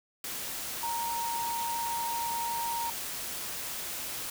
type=tone in noise; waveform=sine; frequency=932.3 Hz; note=A#5; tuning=in tune; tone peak=-31 dBFS; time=0.83-2.9 s; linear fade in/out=2 ms; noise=white; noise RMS=-37 dBFS; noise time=0.24-4.3 s; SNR=+3 dB; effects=none